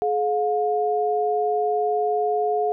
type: tone pair together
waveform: sine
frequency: 424.4 / 713.8 Hz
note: G#4 / F5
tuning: +38 / +38 cents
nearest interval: major sixth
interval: 900 cents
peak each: -22 dBFS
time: 0.02-2.72 s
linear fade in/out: 0 ms
effects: none